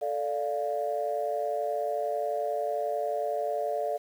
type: chord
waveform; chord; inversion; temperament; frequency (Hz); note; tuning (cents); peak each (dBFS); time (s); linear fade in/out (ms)
sine; D minor; second; equal; 440 / 587.3 / 698.5; A4 / D5 / F5; 0 / 0 / 0; -33 / -30 / -31; 0.01-3.98; 20
effects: tanh soft clip ceiling -18 dBFS + 9-bit